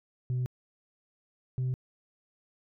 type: tone pair in turn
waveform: sine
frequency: 125.8 / 128 Hz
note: B2 / C3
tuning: +32 / -38 cents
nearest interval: unison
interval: 30 cents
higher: second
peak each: -25 / -25 dBFS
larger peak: neither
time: 0.3-0.46 / 1.58-1.74 s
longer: neither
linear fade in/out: 0 ms
effects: tanh soft clip ceiling -26 dBFS